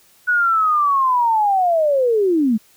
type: linear sweep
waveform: sine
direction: down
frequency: 1480 to 205.1 Hz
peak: -13 dBFS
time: 0.27-2.58 s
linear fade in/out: 20 ms
effects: white hiss -53 dBFS RMS until 2.76 s